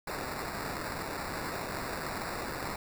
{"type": "noise with sample-and-hold", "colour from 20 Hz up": "violet", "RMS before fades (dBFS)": -37, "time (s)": [0.07, 2.76], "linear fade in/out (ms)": 5, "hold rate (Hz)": 3150, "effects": []}